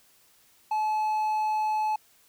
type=tone; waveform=triangle; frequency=860 Hz; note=A5; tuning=40 cents flat; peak=-22 dBFS; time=0.71-1.96 s; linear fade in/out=5 ms; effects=white hiss -61 dBFS RMS until 2.28 s